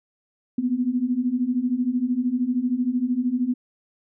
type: beating tone pair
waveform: sine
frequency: 240.2 / 253.2 Hz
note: B3 / B3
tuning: -48 / +43 cents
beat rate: 13 Hz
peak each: -25 / -22 dBFS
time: 0.58-3.54 s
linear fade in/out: 5 ms
effects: none